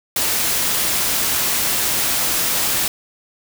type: noise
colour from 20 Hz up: white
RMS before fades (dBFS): -19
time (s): 0.16-2.88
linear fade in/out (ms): 2
effects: none